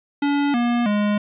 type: tone with pitch steps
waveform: square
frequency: 285.5 / 239.1 / 207.3 Hz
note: D4 / A#3 / G#3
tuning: -49 / +44 / -3 cents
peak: -18 dBFS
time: 0.22-1.18 s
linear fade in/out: 5 ms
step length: 320 ms
effects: resampled to 8000 Hz + 10-bit